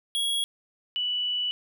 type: tone pair in turn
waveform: square / sine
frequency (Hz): 3322 / 2960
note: G#7 / F#7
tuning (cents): 0 / 0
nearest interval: major second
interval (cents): 200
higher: first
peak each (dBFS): -25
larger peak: neither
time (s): 0.15-0.44 / 0.96-1.51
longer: second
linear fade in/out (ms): 0
effects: none